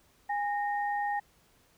sine tone pair together, 820 / 1851.5 Hz, G#5 / A#6, -22 / -12 cents, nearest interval octave + major second, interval 1410 cents, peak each -29 / -36 dBFS, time 0.29-1.2 s, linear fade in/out 10 ms, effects pink hiss -65 dBFS RMS until 1.77 s

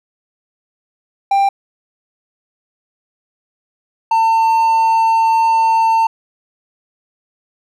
triangle tone pair in turn, 791 / 900.6 Hz, G5 / A5, +15 / +40 cents, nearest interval major second, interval 225 cents, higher second, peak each -8 dBFS, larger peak neither, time 1.31-1.49 / 4.11-6.07 s, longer second, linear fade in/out 5 ms, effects none

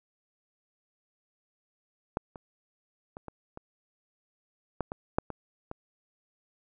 clicks, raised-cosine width 1 ms, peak -14 / -28 / -27 / -26 / -27 / -15 / -21 / -10 / -22 / -23 dBFS, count 10, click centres 2.171 / 2.358 / 3.169 / 3.283 / 3.574 / 4.807 / 4.919 / 5.185 / 5.303 / 5.714 s, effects none

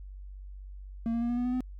triangle tone with pitch steps, 229.1 / 233 / 236.9 / 240.9 / 245 / 249.1 / 253.3 Hz, A#3 / A#3 / A#3 / B3 / B3 / B3 / B3, -30 / -1 / +28 / -43 / -14 / +15 / +44 cents, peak -25 dBFS, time 1.06-1.606 s, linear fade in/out 0 ms, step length 78 ms, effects added 48 Hz sine -41 dBFS peak until 1.79 s

